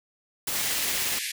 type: noise with tremolo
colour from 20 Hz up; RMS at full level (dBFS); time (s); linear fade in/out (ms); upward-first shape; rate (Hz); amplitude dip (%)
white; -28; 0.47-1.19; 5; sine; 17; 25
type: band-pass noise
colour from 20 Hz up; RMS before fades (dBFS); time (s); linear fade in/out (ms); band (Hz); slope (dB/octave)
pink; -32; 0.55-1.32; 10; 1700 to 13000; 96
effects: none